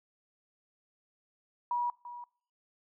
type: tone with echo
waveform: sine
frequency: 965 Hz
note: B5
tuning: 40 cents flat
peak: -28 dBFS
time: 1.71-1.9 s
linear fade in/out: 2 ms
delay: 340 ms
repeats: 1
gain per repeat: -13 dB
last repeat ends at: 2.24 s
effects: noise-tail reverb RT60 0.5 s tail -24 dB re dry